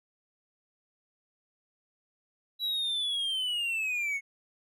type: linear sweep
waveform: triangle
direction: down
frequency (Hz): 3936 to 2174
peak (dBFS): -27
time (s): 2.59-4.21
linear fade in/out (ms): 50
effects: none